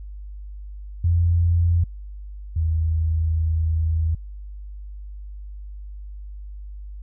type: tone pair in turn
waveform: sine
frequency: 85.5 / 80.55 Hz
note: F2 / E2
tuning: -36 / -39 cents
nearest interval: minor second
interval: 103 cents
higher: first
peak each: -15 / -18 dBFS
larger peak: first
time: 1.04-1.84 / 2.56-4.15 s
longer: second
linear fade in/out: 5 ms
effects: added 50 Hz sine -33 dBFS peak until 7.02 s